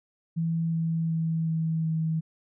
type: tone with pitch steps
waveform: sine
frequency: 164.81 / 163.67 / 162.54 / 161.42 / 160.3 Hz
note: E3 / E3 / E3 / E3 / E3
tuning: 0 / -12 / -24 / -36 / -48 cents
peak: -24 dBFS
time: 0.36-2.21 s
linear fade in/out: 20 ms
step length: 370 ms
effects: none